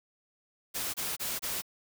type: noise bursts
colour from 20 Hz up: white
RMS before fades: -34 dBFS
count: 4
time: 0.74-1.621 s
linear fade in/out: 20 ms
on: 200 ms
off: 27 ms
effects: none